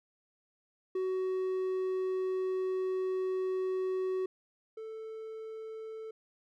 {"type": "tone pair in turn", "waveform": "triangle", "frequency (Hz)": [374.2, 441.5], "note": ["F#4", "A4"], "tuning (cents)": [20, 6], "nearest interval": "minor third", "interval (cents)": 286, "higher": "second", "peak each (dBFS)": [-28, -38], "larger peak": "first", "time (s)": [[0.95, 4.26], [4.77, 6.11]], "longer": "first", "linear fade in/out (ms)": 5, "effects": []}